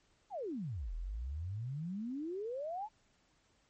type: exponential two-way sweep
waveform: sine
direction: down then up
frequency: 893 to 38.63 to 893 Hz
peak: -37 dBFS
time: 0.3-2.89 s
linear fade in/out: 50 ms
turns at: 0.94 s
effects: pink hiss -72 dBFS RMS until 3.69 s + MP3 32 kbps